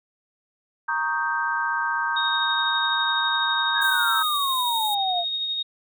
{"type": "chord", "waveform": "sine", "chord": "Eb dominant seventh", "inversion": "second", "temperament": "equal", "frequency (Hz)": [932.3, 1108.7, 1244.5, 1568], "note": ["Bb5", "Db6", "Eb6", "G6"], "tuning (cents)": [0, 0, 0, 0], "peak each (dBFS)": [-27, -31, -30, -25], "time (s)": [0.88, 4.23], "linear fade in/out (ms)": 10}
{"type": "tone with tremolo", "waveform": "sine", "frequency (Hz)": 3729, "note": "A#7", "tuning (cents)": 0, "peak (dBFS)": -23, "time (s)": [2.16, 5.63], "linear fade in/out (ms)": 10, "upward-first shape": "sine", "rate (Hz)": 12, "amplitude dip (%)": 30}
{"type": "exponential sweep", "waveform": "sine", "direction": "down", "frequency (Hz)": [1700, 678], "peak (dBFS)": -23, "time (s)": [3.74, 5.25], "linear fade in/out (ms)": 50}
{"type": "high-pass noise", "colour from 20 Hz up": "pink", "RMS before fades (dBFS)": -35, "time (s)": [3.81, 4.95], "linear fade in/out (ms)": 10, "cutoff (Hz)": 7800, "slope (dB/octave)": 48}
{"effects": []}